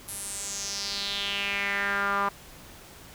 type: tone with band-pass filter sweep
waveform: sawtooth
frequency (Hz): 200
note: G3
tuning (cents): +35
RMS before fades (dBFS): -30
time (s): 0.08-2.29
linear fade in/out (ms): 5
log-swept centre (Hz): 11000 to 1100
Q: 3.9
effects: pink hiss -48 dBFS RMS until 3.14 s